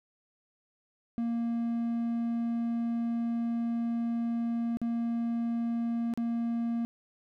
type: tone with dropouts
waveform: triangle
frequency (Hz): 233.1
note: A#3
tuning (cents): 0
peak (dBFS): -26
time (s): 1.18-6.85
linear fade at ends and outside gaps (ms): 0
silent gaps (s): 4.771-4.816 / 6.138-6.175
effects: none